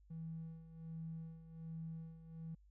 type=tone with tremolo; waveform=triangle; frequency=162.6 Hz; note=E3; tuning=23 cents flat; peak=-39 dBFS; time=0.1-2.55 s; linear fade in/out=10 ms; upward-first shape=sine; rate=1.3 Hz; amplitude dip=80%; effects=tanh soft clip ceiling -41 dBFS + added 50 Hz sine -63 dBFS peak until 2.7 s